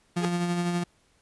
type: tone with exponential growth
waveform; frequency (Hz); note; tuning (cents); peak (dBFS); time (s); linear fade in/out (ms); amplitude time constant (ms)
sawtooth; 415.3; G#4; 0; -20; 0.16-0.25; 0; 18
type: tone with tremolo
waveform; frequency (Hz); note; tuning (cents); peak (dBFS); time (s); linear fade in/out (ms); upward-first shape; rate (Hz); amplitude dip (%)
35% pulse; 174.61; F3; 0; -22; 0.16-0.84; 10; sine; 12; 35
effects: pink hiss -65 dBFS RMS until 1.21 s + resampled to 24000 Hz